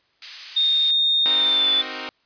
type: high-pass noise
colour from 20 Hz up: white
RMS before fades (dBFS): -32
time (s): 0.22-0.91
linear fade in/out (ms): 2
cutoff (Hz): 2200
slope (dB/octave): 12
type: tone with pitch glide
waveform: sine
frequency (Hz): 3674 to 3488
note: A#7 to A7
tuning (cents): -26 to -16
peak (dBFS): -16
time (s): 0.56-1.82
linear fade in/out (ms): 10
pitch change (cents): -90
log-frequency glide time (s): 1.27-1.71
type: chord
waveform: 5% pulse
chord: C half-diminished seventh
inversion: none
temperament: equal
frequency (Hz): 261.6 / 311.1 / 370 / 466.2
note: C4 / Eb4 / Gb4 / Bb4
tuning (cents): 0 / 0 / 0 / 0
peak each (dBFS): -22 / -23 / -26 / -24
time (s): 1.26-2.09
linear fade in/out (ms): 0
effects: white hiss -64 dBFS RMS until 2.25 s + resampled to 11025 Hz